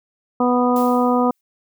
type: harmonic tone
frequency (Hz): 246.9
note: B3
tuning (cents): 0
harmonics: 1 / 2 / 3 / 4 / 5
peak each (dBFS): -17 / -20 / -22 / -23 / -24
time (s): 0.4-1.31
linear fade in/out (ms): 5
type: noise with exponential decay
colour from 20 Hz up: blue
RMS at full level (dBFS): -33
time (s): 0.76-1.41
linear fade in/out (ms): 2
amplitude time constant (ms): 140
effects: none